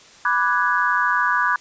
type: chord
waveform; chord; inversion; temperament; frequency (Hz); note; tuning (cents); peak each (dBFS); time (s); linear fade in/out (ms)
sine; G# half-diminished seventh; first; equal; 987.8 / 1174.7 / 1480 / 1661.2; B5 / D6 / F#6 / G#6; 0 / 0 / 0 / 0; -22; 0.25-1.56; 2
effects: white hiss -47 dBFS RMS until 1.6 s + resampled to 16000 Hz